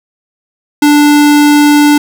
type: tone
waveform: square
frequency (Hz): 293.7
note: D4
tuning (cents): 0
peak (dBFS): -4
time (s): 0.82-1.98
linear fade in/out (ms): 5
effects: none